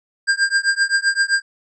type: tone with tremolo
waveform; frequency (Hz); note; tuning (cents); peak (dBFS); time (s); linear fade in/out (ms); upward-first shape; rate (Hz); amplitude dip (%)
square; 1600; G6; +35; -12; 0.27-1.42; 20; triangle; 7.7; 100
effects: resampled to 22050 Hz